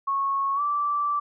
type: tone with pitch glide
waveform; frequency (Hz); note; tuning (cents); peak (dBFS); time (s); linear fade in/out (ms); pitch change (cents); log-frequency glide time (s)
sine; 1100 to 1165.4; C#6 to D6; -14 to -14; -22; 0.07-1.2; 10; +100; 0.55-0.61
effects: none